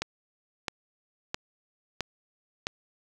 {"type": "click train", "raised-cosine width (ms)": 0.2, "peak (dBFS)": -12, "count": 5, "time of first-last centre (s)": [0.02, 2.669], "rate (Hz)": 1.51, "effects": []}